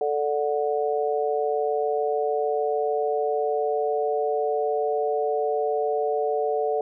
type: chord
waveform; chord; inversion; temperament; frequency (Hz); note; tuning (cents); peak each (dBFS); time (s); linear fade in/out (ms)
sine; D major; second; just; 440.5 / 587.3 / 734.2; A4 / D5 / F#5; +2 / 0 / -14; -24 / -28 / -27; 0.01-6.81; 2
effects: none